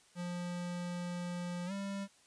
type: tone with pitch glide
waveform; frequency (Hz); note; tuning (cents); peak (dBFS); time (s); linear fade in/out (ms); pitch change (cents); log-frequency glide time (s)
square; 176.1 to 197.67; F3 to G3; +15 to +15; -38; 0.15-2.08; 50; +200; 1.66-1.72
effects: white hiss -65 dBFS RMS until 2.26 s + resampled to 22050 Hz